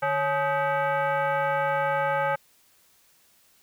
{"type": "tone with frequency modulation", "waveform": "sine", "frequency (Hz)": 150, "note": "D3", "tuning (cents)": 37, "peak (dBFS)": -22, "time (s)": [0.02, 2.36], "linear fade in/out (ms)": 10, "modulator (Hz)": 704, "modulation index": 2.1, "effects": ["white hiss -61 dBFS RMS until 3.62 s"]}